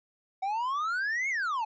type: exponential two-way sweep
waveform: triangle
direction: up then down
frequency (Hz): 748 to 2222 to 837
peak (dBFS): -26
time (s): 0.42-1.65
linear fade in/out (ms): 10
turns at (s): 1.29
effects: resampled to 16000 Hz